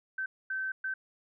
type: tone bursts at uneven times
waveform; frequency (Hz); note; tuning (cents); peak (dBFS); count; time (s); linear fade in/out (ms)
sine; 1543; G6; -28; -31; 3; 0.18-0.26 / 0.5-0.72 / 0.84-0.94; 5
effects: none